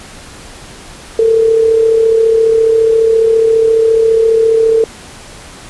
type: tone with amplitude modulation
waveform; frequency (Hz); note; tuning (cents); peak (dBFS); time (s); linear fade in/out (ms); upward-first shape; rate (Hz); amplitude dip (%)
sine; 449.5; A4; +37; -4; 1.19-4.84; 2; sine; 34.6; 45
effects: pink hiss -33 dBFS RMS until 5.69 s + resampled to 24000 Hz